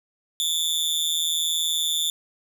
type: tone with amplitude modulation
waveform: sawtooth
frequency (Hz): 3520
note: A7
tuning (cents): 0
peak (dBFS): -15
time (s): 0.4-2.1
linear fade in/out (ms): 0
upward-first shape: sine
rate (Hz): 161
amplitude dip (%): 90
effects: none